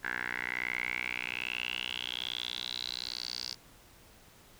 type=tone with band-pass filter sweep; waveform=10% pulse; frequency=61.2 Hz; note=B1; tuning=15 cents flat; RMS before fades=-37 dBFS; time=0.03-3.55 s; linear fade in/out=20 ms; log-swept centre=1700 to 4900 Hz; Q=8.2; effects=pink hiss -58 dBFS RMS until 4.59 s